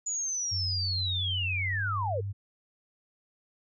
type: linear sweep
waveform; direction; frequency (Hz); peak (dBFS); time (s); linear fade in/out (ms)
sine; down; 6960 to 415.2; -29; 0.06-2.21; 10
type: tone with pitch glide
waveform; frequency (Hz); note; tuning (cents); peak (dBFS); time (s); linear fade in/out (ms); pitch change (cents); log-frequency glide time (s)
sine; 92.5 to 99.71; F#2 to G2; 0 to +30; -31; 0.51-2.33; 20; +130; 1.63-1.8
effects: none